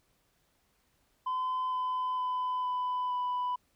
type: tone with pitch steps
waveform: sine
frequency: 1020 / 1013 / 1006 / 999 / 992.1 Hz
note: C6 / B5 / B5 / B5 / B5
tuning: -44 / +44 / +32 / +20 / +8 cents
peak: -27 dBFS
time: 1.26-3.56 s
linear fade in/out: 10 ms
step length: 460 ms
effects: tanh soft clip ceiling -28 dBFS + pink hiss -72 dBFS RMS until 3.75 s